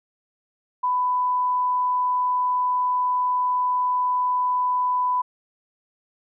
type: tone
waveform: sine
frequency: 997 Hz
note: B5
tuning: 16 cents sharp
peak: -19 dBFS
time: 0.83-5.22 s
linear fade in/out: 10 ms
effects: none